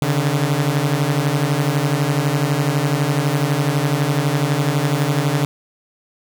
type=beating tone pair; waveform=sawtooth; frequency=138.1 / 150.1 Hz; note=C#3 / D3; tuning=-6 / +38 cents; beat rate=12 Hz; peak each=-15 dBFS; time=0.02-5.45 s; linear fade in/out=0 ms; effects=none